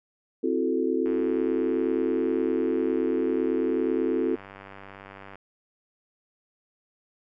sine chord, F# half-diminished seventh, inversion second, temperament equal, 261.6 / 329.6 / 370 / 440 Hz, C4 / E4 / F#4 / A4, 0 / 0 / 0 / 0 cents, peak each -28 dBFS, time 0.43-4.36 s, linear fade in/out 10 ms
click train, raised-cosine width 0.5 ms, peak -28 dBFS, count 422, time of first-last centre 1.06-5.356 s, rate 98 Hz
effects none

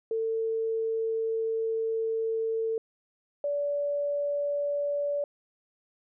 sine tone pair in turn, 448.4 / 576.2 Hz, A4 / D5, +33 / -33 cents, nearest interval major third, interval 434 cents, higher second, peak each -26 dBFS, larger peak neither, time 0.11-2.78 / 3.44-5.24 s, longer first, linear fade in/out 2 ms, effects none

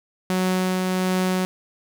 sawtooth tone with tremolo, 185 Hz, F#3, in tune, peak -15 dBFS, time 0.3-1.45 s, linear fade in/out 0 ms, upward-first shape triangle, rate 1.4 Hz, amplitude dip 25%, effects none

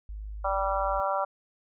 sine tone, 51.91 Hz, G#1, in tune, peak -35 dBFS, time 0.09-1 s, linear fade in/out 0 ms
harmonic tone, 194.5 Hz, G3, 13 cents flat, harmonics 3 / 4 / 5 / 6 / 7, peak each -30 / -31 / -32 / -33 / -33 dBFS, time 0.44-1.25 s, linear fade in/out 10 ms
effects none

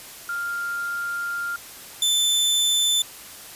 sine / sawtooth tone pair in turn, 1396.9 / 3527 Hz, F6 / A7, 0 / +3 cents, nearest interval octave + major third, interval 1603 cents, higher second, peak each -25 / -15 dBFS, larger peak second, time 0.29-1.56 / 2.02-3.02 s, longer first, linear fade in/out 2 ms, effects white hiss -41 dBFS RMS until 3.55 s + resampled to 32000 Hz

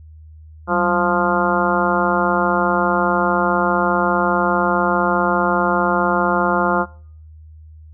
harmonic tone with a mistuned harmonic, 175.2 Hz, F3, 6 cents sharp, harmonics 1 / 2 / 3 / 4 / 5 / 6 / 7 / 8, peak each -23 / -23 / -23 / -23 / -23 / -23 / -23 / -23 dBFS, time 0.67-6.86 s, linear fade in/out 50 ms, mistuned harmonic 1, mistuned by +150 cents, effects noise-tail reverb RT60 0.6 s tail -24 dB re dry + added 78 Hz sine -38 dBFS peak until 7.93 s

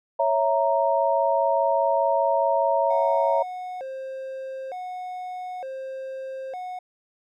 sine chord, A# diminished, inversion first, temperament equal, 554.4 / 659.3 / 932.3 Hz, C#5 / E5 / A#5, 0 / 0 / 0 cents, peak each -23 dBFS, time 0.19-3.43 s, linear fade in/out 10 ms
triangle tone with vibrato, 622.3 Hz, D#5, in tune, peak -29 dBFS, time 2.9-6.79 s, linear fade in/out 5 ms, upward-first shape square, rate 0.55 Hz, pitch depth 280 cents each way
effects none

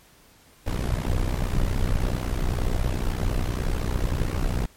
brown noise with amplitude modulation, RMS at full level -20 dBFS, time 0.66-4.66 s, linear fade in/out 10 ms, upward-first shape sine, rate 61.9 Hz, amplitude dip 90%, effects pink hiss -55 dBFS RMS until 4.76 s + MP3 64 kbps

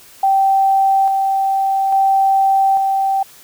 sine tone with tremolo, 778 Hz, G5, 13 cents flat, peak -10 dBFS, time 0.23-3.23 s, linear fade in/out 5 ms, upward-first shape square, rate 0.59 Hz, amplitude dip 30%, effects white hiss -43 dBFS RMS until 3.43 s

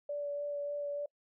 sine tone with vibrato, 578 Hz, D5, 28 cents flat, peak -34 dBFS, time 0.09-1.06 s, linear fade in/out 5 ms, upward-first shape sine, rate 3.4 Hz, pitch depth 11 cents each way, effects noise-tail reverb RT60 0.1 s tail -25 dB re dry

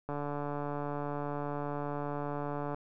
click train, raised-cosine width 1 ms, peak -23 dBFS, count 386, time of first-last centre 0.09-2.745 s, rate 145 Hz, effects none

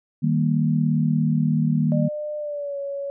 sine chord, Eb major, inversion none, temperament equal, 155.56 / 196 / 233.1 Hz, Eb3 / G3 / Bb3, 0 / 0 / 0 cents, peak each -20 / -25 / -22 dBFS, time 0.22-2.09 s, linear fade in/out 20 ms
sine tone with pitch glide, 600 to 559.8 Hz, D5 to C#5, +37 to +17 cents, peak -26 dBFS, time 1.92-3.1 s, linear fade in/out 0 ms, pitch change -120 cents, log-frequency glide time 2.38-2.78 s
effects none

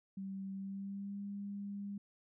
sine tone with pitch glide, 193.6 to 201.2 Hz, G3 to G3, -21 to +45 cents, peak -40 dBFS, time 0.17-1.98 s, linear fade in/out 5 ms, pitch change +66 cents, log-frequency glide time 0.54-1.21 s, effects none

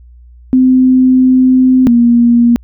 sine tone pair in turn, 257.2 / 237.3 Hz, C4 / A#3, -30 / +31 cents, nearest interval minor second, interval 139 cents, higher first, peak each -4 dBFS, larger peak neither, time 0.53-1.87 / 1.87-2.56 s, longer first, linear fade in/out 0 ms, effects added 60 Hz sine -35 dBFS peak until 2.63 s

